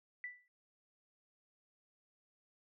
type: tone with exponential decay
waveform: sine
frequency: 1975.5 Hz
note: B6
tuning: in tune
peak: -38 dBFS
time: 0.24-0.48 s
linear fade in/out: 1 ms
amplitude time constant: 51 ms
effects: none